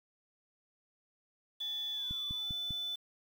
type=tone with pitch glide; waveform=sine; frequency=3456 to 3500 Hz; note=A7 to A7; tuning=-32 to -10 cents; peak=-35 dBFS; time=1.6-2.96 s; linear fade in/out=10 ms; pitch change=+22 cents; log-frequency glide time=1.92-2.51 s
type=click train; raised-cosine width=5 ms; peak=-30 dBFS; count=4; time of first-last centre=2.11-2.708 s; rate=5.02 Hz
effects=9-bit